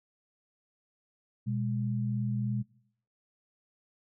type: tone pair together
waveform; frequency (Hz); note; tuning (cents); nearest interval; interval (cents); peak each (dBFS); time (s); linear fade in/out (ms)
sine; 121.84 / 205.1; B2 / G#3; -23 / -21; major sixth; 902; -30 / -33; 1.46-2.63; 20
effects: noise-tail reverb RT60 0.7 s tail -23 dB re dry